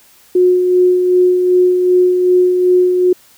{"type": "tone with tremolo", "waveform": "sine", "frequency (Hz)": 362.6, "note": "F#4", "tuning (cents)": -35, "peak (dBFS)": -6, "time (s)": [0.35, 3.13], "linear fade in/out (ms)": 5, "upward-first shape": "sine", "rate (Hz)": 2.6, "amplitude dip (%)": 40, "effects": ["white hiss -47 dBFS RMS until 3.37 s"]}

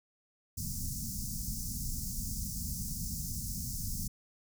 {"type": "band-stop noise", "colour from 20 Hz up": "pink", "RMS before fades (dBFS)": -37, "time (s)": [0.57, 4.08], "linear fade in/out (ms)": 10, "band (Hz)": [230, 5200], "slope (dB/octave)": 48, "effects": []}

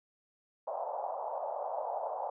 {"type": "band-pass noise", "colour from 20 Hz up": "white", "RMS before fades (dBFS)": -37, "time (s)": [0.67, 2.3], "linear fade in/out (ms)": 5, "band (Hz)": [550, 900], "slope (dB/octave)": 48, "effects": []}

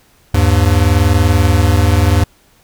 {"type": "tone pair together", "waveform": "square", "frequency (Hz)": [79.5, 100.16], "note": ["D#2", "G2"], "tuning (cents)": [38, 38], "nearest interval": "major third", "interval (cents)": 400, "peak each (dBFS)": -12, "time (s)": [0.34, 2.24], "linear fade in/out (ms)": 5, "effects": ["pink hiss -51 dBFS RMS until 2.63 s"]}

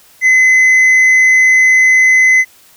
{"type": "tone with tanh clipping", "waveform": "sine", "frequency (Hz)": 2036, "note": "C7", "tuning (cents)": -48, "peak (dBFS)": -6, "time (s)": [0.21, 2.45], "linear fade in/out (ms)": 50, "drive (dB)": 4, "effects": ["white hiss -45 dBFS RMS until 2.76 s"]}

